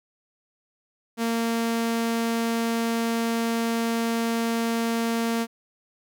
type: tone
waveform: sawtooth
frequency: 230 Hz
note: A#3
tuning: 23 cents flat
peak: -19 dBFS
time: 1.17-5.47 s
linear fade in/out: 50 ms
effects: none